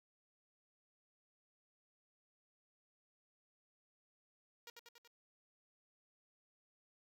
5% pulse tone with echo, 471.9 Hz, A#4, 21 cents sharp, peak -39 dBFS, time 4.67-4.7 s, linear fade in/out 2 ms, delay 94 ms, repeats 4, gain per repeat -3 dB, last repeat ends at 5.076 s, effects none

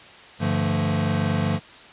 square tone cluster, 99 / 147.3 / 172.3 / 221.7 Hz, G2 / D3 / F3 / A3, +18 / +6 / -23 / +13 cents, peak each -27 dBFS, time 0.39-1.6 s, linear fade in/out 50 ms, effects white hiss -45 dBFS RMS until 1.92 s + resampled to 8000 Hz

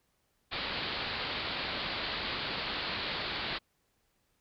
white low-pass noise, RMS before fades -36 dBFS, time 0.51-3.59 s, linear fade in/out 20 ms, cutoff 4600 Hz, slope 96 dB/octave, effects pink hiss -75 dBFS RMS until 4.4 s

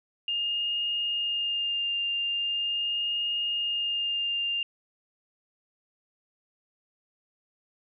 sine tone with vibrato, 2820 Hz, F7, 16 cents sharp, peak -26 dBFS, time 0.28-4.63 s, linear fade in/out 2 ms, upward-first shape sine, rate 0.41 Hz, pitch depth 13 cents each way, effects none

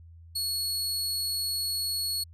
sawtooth tone, 4357 Hz, C#8, 31 cents flat, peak -25 dBFS, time 0.35-2.24 s, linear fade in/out 10 ms, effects added 83 Hz sine -47 dBFS peak until 2.33 s + resampled to 32000 Hz

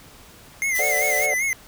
square tone with vibrato, 2093 Hz, C7, in tune, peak -21 dBFS, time 0.62-1.53 s, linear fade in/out 0 ms, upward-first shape sine, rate 5.1 Hz, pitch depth 85 cents each way
blue noise, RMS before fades -29 dBFS, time 0.74-1.27 s, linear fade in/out 20 ms
triangle chord, D dominant seventh, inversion second, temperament equal, 440 / 523.3 / 587.3 / 740 Hz, A4 / C5 / D5 / F#5, 0 / 0 / 0 / 0 cents, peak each -30 / -30 / -25 / -27 dBFS, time 0.79-1.34 s, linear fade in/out 2 ms
effects pink hiss -47 dBFS RMS until 1.67 s

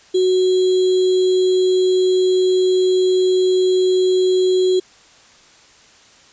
sine tone with sample-and-hold, 370 Hz, F#4, in tune, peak -12 dBFS, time 0.14-4.8 s, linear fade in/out 10 ms, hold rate 3675 Hz, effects white hiss -48 dBFS RMS until 6.32 s + resampled to 16000 Hz

